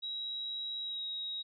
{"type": "tone with pitch glide", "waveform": "sine", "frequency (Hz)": [3854, 3803], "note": ["B7", "A#7"], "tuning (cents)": [-43, 34], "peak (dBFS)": -36, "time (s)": [0.02, 1.43], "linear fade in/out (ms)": 20, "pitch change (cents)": -23, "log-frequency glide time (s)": [0.81, 1.04], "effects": []}